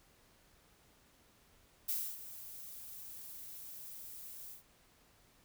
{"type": "noise with ADSR envelope", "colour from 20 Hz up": "violet", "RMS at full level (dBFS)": -35, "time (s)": [1.88, 4.63], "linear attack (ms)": 12, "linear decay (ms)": 270, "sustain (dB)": -14, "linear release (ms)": 120, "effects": ["pink hiss -67 dBFS RMS until 5.44 s"]}